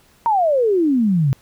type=exponential sweep; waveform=sine; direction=down; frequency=948 to 128 Hz; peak=-13 dBFS; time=0.26-1.33 s; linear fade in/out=0 ms; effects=pink hiss -54 dBFS RMS until 1.41 s